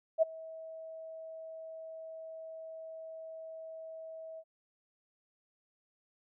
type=tone with ADSR envelope; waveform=sine; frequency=645 Hz; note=E5; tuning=38 cents flat; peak=-20 dBFS; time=0.18-4.44 s; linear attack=42 ms; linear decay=15 ms; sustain=-23 dB; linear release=55 ms; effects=none